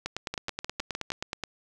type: two click trains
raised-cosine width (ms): 0.2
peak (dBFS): -15 / -14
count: 6 / 14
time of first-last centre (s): 0.34-1.103 / 0.06-1.437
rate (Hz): 6.55 / 9.44
effects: none